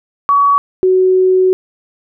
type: tone pair in turn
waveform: sine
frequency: 1131 / 372.4 Hz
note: C#6 / F#4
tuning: +34 / +11 cents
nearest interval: octave + perfect fifth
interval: 1923 cents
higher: first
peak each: -7 / -7 dBFS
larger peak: neither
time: 0.29-0.58 / 0.83-1.53 s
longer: second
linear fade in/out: 0 ms
effects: none